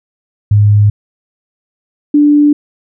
sine tone pair in turn, 103.83 / 293.7 Hz, G#2 / D4, 0 / 0 cents, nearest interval octave + tritone, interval 1800 cents, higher second, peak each -4 dBFS, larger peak neither, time 0.51-0.9 / 2.14-2.53 s, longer neither, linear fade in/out 5 ms, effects none

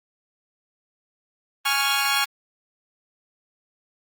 15% pulse chord, Db major, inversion second, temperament equal, 830.6 / 1108.7 / 1396.9 Hz, Ab5 / Db6 / F6, 0 / 0 / 0 cents, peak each -18 dBFS, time 1.65-2.25 s, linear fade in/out 10 ms, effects Opus 24 kbps

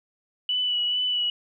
sine tone with vibrato, 2960 Hz, F#7, in tune, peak -22 dBFS, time 0.49-1.3 s, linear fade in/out 2 ms, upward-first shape sine, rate 2.3 Hz, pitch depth 21 cents each way, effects none

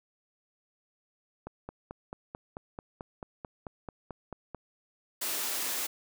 click train, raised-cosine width 1 ms, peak -25 dBFS, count 15, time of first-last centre 1.47-4.547 s, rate 4.55 Hz
white high-pass noise, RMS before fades -33 dBFS, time 5.21-5.87 s, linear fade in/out 10 ms, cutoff 240 Hz, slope 24 dB/octave
effects none

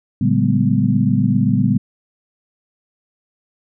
sine tone cluster, 114.9 / 142.7 / 190.2 / 207.5 / 247.4 Hz, A#2 / D3 / F#3 / G#3 / B3, -25 / -49 / +48 / -1 / +3 cents, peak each -19 dBFS, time 0.21-1.78 s, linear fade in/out 5 ms, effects none

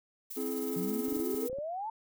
violet noise with tremolo, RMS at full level -40 dBFS, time 0.3-1.49 s, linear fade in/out 10 ms, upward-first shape sine, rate 19 Hz, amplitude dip 45%
triangle chord, C augmented, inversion none, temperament equal with one note detuned, 261.6 / 329.6 / 424.8 Hz, C4 / E4 / G#4, 0 / 0 / +39 cents, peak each -34 / -38 / -34 dBFS, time 0.36-1.48 s, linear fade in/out 20 ms
sine exponential sweep, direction up, 167.6 to 911 Hz, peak -34 dBFS, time 0.76-1.9 s, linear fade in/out 5 ms
clicks, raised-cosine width 2 ms, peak -34 dBFS, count 8, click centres 1.083 / 1.124 / 1.168 / 1.199 / 1.345 / 1.498 / 1.53 / 1.586 s
effects none

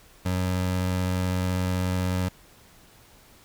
25% pulse tone, 91.6 Hz, F#2, 17 cents flat, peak -20 dBFS, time 0.25-2.29 s, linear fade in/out 10 ms, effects pink hiss -54 dBFS RMS until 3.44 s

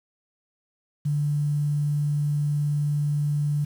sine tone, 146.83 Hz, D3, in tune, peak -21 dBFS, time 1.05-3.65 s, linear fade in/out 10 ms, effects 8-bit

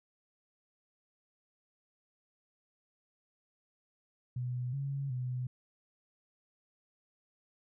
sine tone with pitch steps, 124.3 / 138.6 / 125.9 Hz, B2 / C#3 / B2, +12 / 0 / +34 cents, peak -33 dBFS, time 4.36-5.47 s, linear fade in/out 5 ms, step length 370 ms, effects none

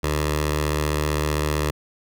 10% pulse tone with notch filter, 75.5 Hz, D2, 48 cents sharp, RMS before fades -23 dBFS, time 0.03-1.71 s, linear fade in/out 10 ms, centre 230 Hz, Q 1.2, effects none

